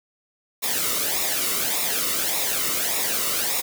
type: noise with flanger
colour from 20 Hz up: white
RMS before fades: -24 dBFS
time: 0.62-3.62 s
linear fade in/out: 20 ms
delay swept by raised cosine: 0.65 to 1.24 ms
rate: 1.7 Hz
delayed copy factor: -0.65
effects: none